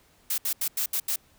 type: noise bursts at uneven times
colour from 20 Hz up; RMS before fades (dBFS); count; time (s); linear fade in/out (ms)
blue; -27; 6; 0.3-0.38 / 0.45-0.53 / 0.61-0.68 / 0.77-0.86 / 0.93-1 / 1.08-1.16; 5
effects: pink hiss -61 dBFS RMS until 1.38 s